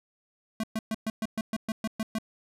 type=tone bursts; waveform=square; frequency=220 Hz; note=A3; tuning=in tune; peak=-28 dBFS; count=11; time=0.6-2.185 s; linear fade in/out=2 ms; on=35 ms; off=120 ms; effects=resampled to 32000 Hz